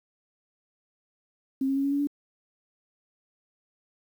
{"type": "tone with pitch steps", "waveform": "sine", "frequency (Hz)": [267.6, 271.5, 275.4, 279.4, 283.5, 287.6], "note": ["C4", "C#4", "C#4", "C#4", "C#4", "D4"], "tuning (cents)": [39, -36, -11, 14, 39, -36], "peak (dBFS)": -23, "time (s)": [1.61, 2.072], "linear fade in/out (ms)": 5, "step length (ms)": 77, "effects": ["9-bit"]}